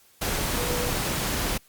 sine tone in noise, 489 Hz, B4, 17 cents flat, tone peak -31 dBFS, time 0.57-0.91 s, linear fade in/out 10 ms, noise pink, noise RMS -27 dBFS, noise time 0.21-1.58 s, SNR -7 dB, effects white hiss -58 dBFS RMS until 1.68 s + Opus 48 kbps

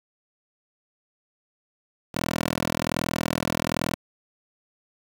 10% pulse tone with high-pass filter, 41.2 Hz, E1, in tune, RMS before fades -27 dBFS, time 2.14-3.96 s, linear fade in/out 10 ms, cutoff 200 Hz, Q 0.59, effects 8-bit

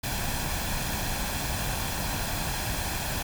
pink noise with comb filter, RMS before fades -30 dBFS, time 0.03-3.23 s, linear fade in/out 10 ms, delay 1.2 ms, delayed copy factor +0.5, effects none

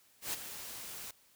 white noise with ADSR envelope, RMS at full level -35 dBFS, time 0.21-1.11 s, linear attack 120 ms, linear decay 22 ms, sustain -10 dB, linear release 4 ms, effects white hiss -66 dBFS RMS until 1.35 s

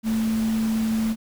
sine tone in noise, 221.8 Hz, A3, 14 cents sharp, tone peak -20 dBFS, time 0.03-1.16 s, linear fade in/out 50 ms, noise pink, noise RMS -36 dBFS, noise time 0.03-1.16 s, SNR +13 dB, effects none

